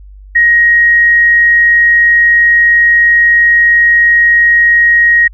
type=tone; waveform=sine; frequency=1883 Hz; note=A#6; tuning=17 cents sharp; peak=-4 dBFS; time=0.35-5.28 s; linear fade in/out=10 ms; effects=added 49 Hz sine -31 dBFS peak until 5.33 s